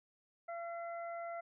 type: harmonic tone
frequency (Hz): 680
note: F5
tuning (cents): -46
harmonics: 1 / 2 / 3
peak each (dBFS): -41 / -49 / -53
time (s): 0.48-1.41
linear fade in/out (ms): 10
effects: none